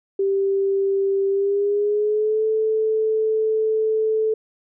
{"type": "tone with pitch glide", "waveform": "sine", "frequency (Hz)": [392, 437.5], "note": ["G4", "A4"], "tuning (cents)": [0, -10], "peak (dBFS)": -17, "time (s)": [0.19, 4.34], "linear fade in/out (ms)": 5, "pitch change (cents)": 190, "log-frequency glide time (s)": [1.29, 2.45], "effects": []}